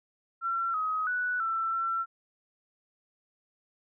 sine tone with pitch steps, 1357 / 1265 / 1479 / 1336 / 1348 Hz, E6 / D#6 / F#6 / E6 / E6, +50 / +28 / -1 / +23 / +38 cents, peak -27 dBFS, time 0.41-2.06 s, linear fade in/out 50 ms, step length 330 ms, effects none

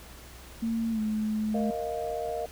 sine tone with pitch glide, 227.6 to 215.2 Hz, A#3 to A3, -41 to -38 cents, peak -26 dBFS, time 0.62-1.71 s, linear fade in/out 10 ms, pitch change -97 cents, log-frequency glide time 0.91-1 s
sine chord, Bb suspended fourth, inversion none, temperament equal, 466.2 / 622.3 / 698.5 Hz, Bb4 / Eb5 / F5, 0 / 0 / 0 cents, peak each -34 dBFS, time 1.54-2.46 s, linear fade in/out 5 ms
effects added 62 Hz sine -49 dBFS peak until 2.51 s + pink hiss -49 dBFS RMS until 2.51 s

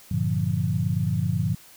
sine chord, G minor seventh, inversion none, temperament equal, 98 / 116.54 / 146.83 / 174.61 Hz, G2 / Bb2 / D3 / F3, 0 / 0 / 0 / 0 cents, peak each -27 dBFS, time 0.11-1.55 s, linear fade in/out 5 ms, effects white hiss -50 dBFS RMS until 1.76 s

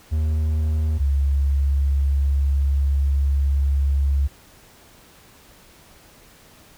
triangle / sine tone pair in turn, 77.6 / 69.47 Hz, D#2 / C#2, -4 / +4 cents, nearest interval major second, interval 192 cents, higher first, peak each -16 dBFS, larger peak neither, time 0.11-0.99 / 0.99-4.28 s, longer second, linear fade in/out 20 ms, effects pink hiss -50 dBFS RMS until 6.77 s

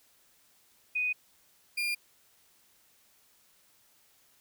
sine / 35% pulse tone pair in turn, 2489 / 2408 Hz, D#7 / D7, 0 / +43 cents, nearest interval minor second, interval 57 cents, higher first, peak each -27 dBFS, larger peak neither, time 0.95-1.13 / 1.77-1.95 s, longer neither, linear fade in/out 10 ms, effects white hiss -65 dBFS RMS until 4.4 s

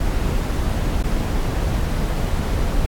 brown noise with dropouts, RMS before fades -20 dBFS, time 0-2.86 s, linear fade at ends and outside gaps 5 ms, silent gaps 1.028-1.037 s, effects AAC 64 kbps

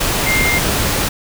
sine tone in noise, 2110 Hz, C7, 14 cents sharp, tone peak -15 dBFS, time 0.26-0.59 s, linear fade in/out 10 ms, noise pink, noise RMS -17 dBFS, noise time 0-1.09 s, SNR -1 dB, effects none

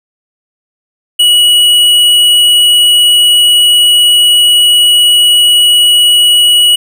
sine tone with tanh clipping, 2923 Hz, F#7, 22 cents flat, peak -5 dBFS, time 1.19-6.76 s, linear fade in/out 10 ms, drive 13 dB, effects none

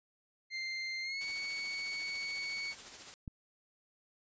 30% pulse tone with pitch glide, 2093 to 2230 Hz, C7 to C#7, 0 to +10 cents, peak -34 dBFS, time 0.5-2.75 s, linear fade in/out 50 ms, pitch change +110 cents, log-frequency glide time 1.02-1.23 s
white noise with tremolo, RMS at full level -47 dBFS, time 1.21-3.14 s, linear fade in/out 0 ms, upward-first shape sine, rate 14 Hz, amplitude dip 40%
click, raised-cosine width 5 ms, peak -30 dBFS, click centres 3.278 s
effects resampled to 16000 Hz

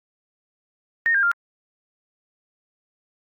sine tone with pitch steps, 1843 / 1604.4 / 1396.7 Hz, A#6 / G6 / F6, -20 / +40 / 0 cents, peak -16 dBFS, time 1.06-1.315 s, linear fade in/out 0 ms, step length 85 ms, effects Opus 48 kbps

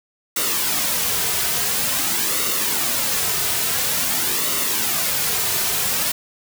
white noise with flanger, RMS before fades -21 dBFS, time 0.36-6.12 s, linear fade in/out 5 ms, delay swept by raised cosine 1.2 to 3.7 ms, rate 0.48 Hz, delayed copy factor -0.55, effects none

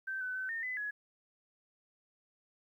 sine tone with pitch steps, 1552 / 1507 / 1524 / 1827 / 2010 / 1683 Hz, G6 / F#6 / G6 / A#6 / B6 / G#6, -18 / +31 / -49 / -35 / +30 / +23 cents, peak -35 dBFS, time 0.07-0.91 s, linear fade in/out 10 ms, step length 140 ms, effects 12-bit

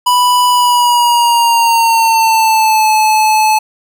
square tone with pitch glide, 987.8 to 864.9 Hz, B5 to A5, 0 to -30 cents, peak -8 dBFS, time 0.06-3.59 s, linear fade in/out 10 ms, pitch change -230 cents, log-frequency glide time 0.49-2.9 s, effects none

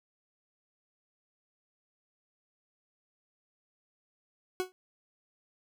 40% pulse tone with exponential decay, 369.2 Hz, F#4, 4 cents flat, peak -25 dBFS, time 4.6-4.72 s, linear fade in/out 0 ms, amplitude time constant 26 ms, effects none

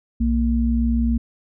sine tone pair together, 61.7 / 231.8 Hz, B1 / A#3, -1 / -10 cents, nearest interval octave + major seventh, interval 2291 cents, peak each -19 dBFS, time 0.2-1.18 s, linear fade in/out 10 ms, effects none

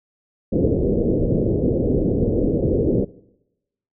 white low-pass noise, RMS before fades -19 dBFS, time 0.52-3.05 s, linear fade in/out 10 ms, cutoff 500 Hz, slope 48 dB/octave, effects noise-tail reverb RT60 0.9 s tail -21 dB re dry

